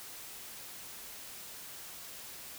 silence, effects white hiss -47 dBFS RMS until 2.58 s

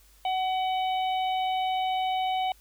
harmonic tone with a mistuned harmonic, 749 Hz, F#5, 21 cents sharp, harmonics 1 / 3 / 4 / 5, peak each -25 / -39 / -37 / -42 dBFS, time 0.25-2.52 s, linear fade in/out 2 ms, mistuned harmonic 3, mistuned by +21 cents, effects added 50 Hz sine -57 dBFS peak until 2.6 s + white hiss -60 dBFS RMS until 2.6 s

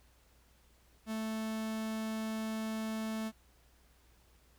45% pulse tone, 220 Hz, A3, in tune, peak -35 dBFS, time 1.06-3.32 s, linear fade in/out 50 ms, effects added 60 Hz sine -65 dBFS peak until 4.58 s + pink hiss -68 dBFS RMS until 4.58 s

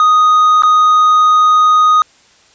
triangle tone with dropouts, 1244.5 Hz, D#6, in tune, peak -4 dBFS, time 0-2.02 s, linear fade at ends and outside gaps 1 ms, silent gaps 0.622-0.634 s, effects white hiss -48 dBFS RMS until 2.54 s + resampled to 16000 Hz

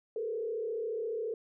sine tone with frequency modulation, 448.4 Hz, A4, 33 cents sharp, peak -32 dBFS, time 0.16-1.34 s, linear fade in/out 2 ms, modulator 34.4 Hz, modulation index 1, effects none

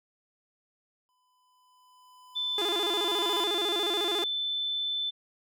square tone with exponential growth, 1004 Hz, B5, 28 cents sharp, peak -32 dBFS, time 1.09-3.44 s, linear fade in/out 0 ms, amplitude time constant 510 ms
sine tone, 3523 Hz, A7, 1 cent sharp, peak -28 dBFS, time 2.35-5.11 s, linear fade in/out 20 ms
sawtooth tone with vibrato, 377.8 Hz, F#4, 36 cents sharp, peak -26 dBFS, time 2.58-4.24 s, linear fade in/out 2 ms, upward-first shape square, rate 14 Hz, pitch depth 160 cents each way
effects none

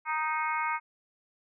harmonic tone, 311.1 Hz, D#4, in tune, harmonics 3 / 4 / 5 / 6 / 7 / 8, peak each -31 / -33 / -37 / -45 / -34 / -44 dBFS, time 0.05-0.8 s, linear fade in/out 50 ms, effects none

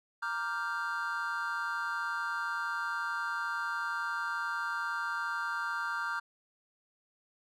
triangle chord, G minor seventh, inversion first, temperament equal, 932.3 / 1174.7 / 1396.9 / 1568 Hz, Bb5 / D6 / F6 / G6, 0 / 0 / 0 / 0 cents, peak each -38 / -37 / -34 / -36 dBFS, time 0.22-6.2 s, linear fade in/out 10 ms, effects none

